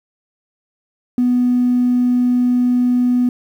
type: tone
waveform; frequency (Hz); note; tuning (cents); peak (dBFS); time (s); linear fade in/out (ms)
triangle; 246.9; B3; 0; -8; 1.18-3.29; 2
effects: tanh soft clip ceiling -9 dBFS + 8-bit